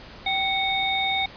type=tone cluster; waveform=sine; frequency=774 / 2222 / 3686 Hz; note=G5 / C#7 / A#7; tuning=-22 / +4 / -20 cents; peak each=-26 dBFS; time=0.26-1.26 s; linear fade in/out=5 ms; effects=pink hiss -43 dBFS RMS until 1.36 s + resampled to 11025 Hz